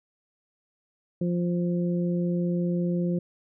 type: harmonic tone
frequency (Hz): 174.9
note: F3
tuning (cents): +3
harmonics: 1 / 2 / 3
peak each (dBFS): -24 / -31 / -35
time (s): 1.21-3.19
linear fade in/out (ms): 5
effects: none